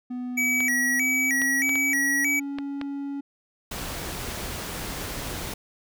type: tone with pitch glide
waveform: triangle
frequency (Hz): 248.3 to 280.3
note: B3 to C#4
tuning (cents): +9 to +19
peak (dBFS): -27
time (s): 0.1-3.21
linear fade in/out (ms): 10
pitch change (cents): +210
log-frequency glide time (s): 0.45-2.28
type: tone with vibrato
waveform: square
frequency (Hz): 2093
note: C7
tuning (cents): 0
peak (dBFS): -22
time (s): 0.37-2.4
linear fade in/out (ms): 10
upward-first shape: square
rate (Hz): 1.6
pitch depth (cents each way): 150
type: clicks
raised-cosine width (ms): 0.3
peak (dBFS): -17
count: 6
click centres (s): 0.605 / 1.418 / 1.693 / 1.756 / 2.586 / 2.814
type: noise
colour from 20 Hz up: pink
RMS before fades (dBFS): -33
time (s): 3.71-5.54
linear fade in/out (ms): 5
effects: none